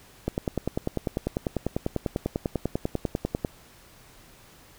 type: click train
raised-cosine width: 2 ms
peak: -12 dBFS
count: 33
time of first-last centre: 0.28-3.448 s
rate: 10.1 Hz
effects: pink hiss -53 dBFS RMS until 4.78 s